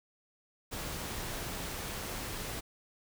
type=noise; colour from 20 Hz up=pink; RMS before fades=-39 dBFS; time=0.71-2.61 s; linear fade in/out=20 ms; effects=none